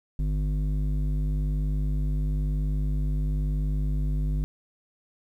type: tone with low-pass filter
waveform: square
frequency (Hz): 50.5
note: G#1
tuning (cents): -48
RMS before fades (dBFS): -26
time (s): 0.19-4.44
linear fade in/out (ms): 0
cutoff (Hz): 190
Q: 1.5
effects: 10-bit